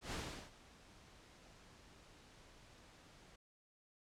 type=noise with ADSR envelope; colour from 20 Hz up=pink; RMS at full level=-42 dBFS; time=0.01-3.36 s; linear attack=110 ms; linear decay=380 ms; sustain=-20 dB; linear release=7 ms; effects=low-pass 7000 Hz 12 dB/octave